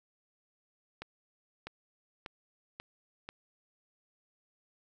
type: accelerating click train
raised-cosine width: 0.3 ms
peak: -25 dBFS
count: 5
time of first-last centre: 1.02-3.29 s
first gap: 650 ms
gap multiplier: 0.91
effects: none